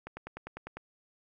click train, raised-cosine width 0.5 ms, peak -26 dBFS, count 8, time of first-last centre 0.07-0.77 s, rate 10 Hz, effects none

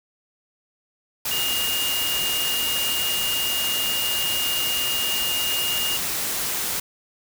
sine tone in noise, 2840 Hz, F7, 28 cents sharp, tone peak -24 dBFS, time 1.31-5.97 s, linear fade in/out 5 ms, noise white, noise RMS -26 dBFS, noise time 1.25-6.8 s, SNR -1 dB, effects none

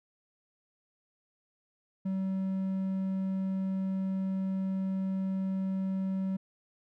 triangle tone, 190.8 Hz, G3, 47 cents flat, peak -27 dBFS, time 2.05-6.37 s, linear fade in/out 10 ms, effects none

